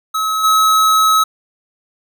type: tone with level steps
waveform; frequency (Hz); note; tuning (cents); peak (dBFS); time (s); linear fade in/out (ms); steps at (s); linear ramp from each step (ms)
square; 1285; E6; -45; -16 / -10; 0.14-1.24; 10; 0.43; 20
effects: none